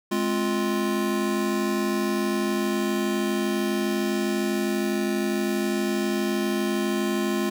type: chord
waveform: square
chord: F minor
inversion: first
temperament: just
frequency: 209.5 / 261.9 / 349.2 Hz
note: Ab3 / C4 / F4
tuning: +15 / +2 / 0 cents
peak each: -27 / -31 / -27 dBFS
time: 0.11-7.5 s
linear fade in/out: 10 ms
effects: none